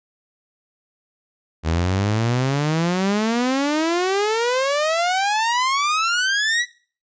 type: exponential sweep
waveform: sawtooth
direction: up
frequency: 77.78 to 1982 Hz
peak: -14 dBFS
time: 1.63-6.66 s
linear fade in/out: 50 ms
effects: noise-tail reverb RT60 0.4 s tail -19 dB re dry + resampled to 16000 Hz